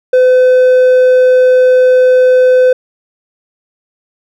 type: tone with hard clipping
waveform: sine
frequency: 508 Hz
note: B4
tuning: 49 cents sharp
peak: -5 dBFS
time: 0.13-2.73 s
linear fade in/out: 5 ms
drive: 3 dB
effects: none

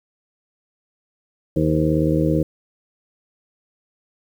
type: harmonic tone with a mistuned harmonic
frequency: 78.4 Hz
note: D#2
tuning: 14 cents sharp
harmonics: 1 / 2 / 3 / 4 / 5 / 6 / 7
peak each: -26 / -20 / -28 / -20 / -28 / -26 / -25 dBFS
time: 1.56-2.43 s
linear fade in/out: 5 ms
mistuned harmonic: 7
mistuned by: -65 cents
effects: 8-bit

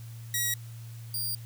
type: tone pair in turn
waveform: 5% pulse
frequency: 1912 / 4779 Hz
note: A#6 / D8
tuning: +43 / +29 cents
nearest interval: octave + major third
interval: 1586 cents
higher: second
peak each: -16 / -23 dBFS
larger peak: first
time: 0.34-0.54 / 1.14-1.35 s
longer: second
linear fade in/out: 2 ms
effects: added 115 Hz sine -40 dBFS peak until 1.45 s + white hiss -55 dBFS RMS until 1.45 s

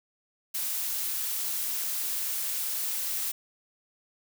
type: noise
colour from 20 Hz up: blue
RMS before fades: -31 dBFS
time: 0.54-3.32 s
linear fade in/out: 10 ms
effects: none

